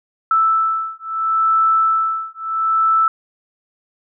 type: beating tone pair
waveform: sine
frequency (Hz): 1318.5 / 1319.24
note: E6 / E6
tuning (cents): 0 / +1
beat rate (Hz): 0.74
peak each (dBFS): -17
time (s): 0.31-3.08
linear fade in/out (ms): 2
effects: none